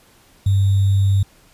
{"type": "tone with sample-and-hold", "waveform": "sine", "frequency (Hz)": 98, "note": "G2", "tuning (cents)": 0, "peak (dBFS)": -12, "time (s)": [0.46, 1.23], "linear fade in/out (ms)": 5, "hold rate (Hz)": 3675, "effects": ["pink hiss -52 dBFS RMS until 1.53 s", "resampled to 32000 Hz"]}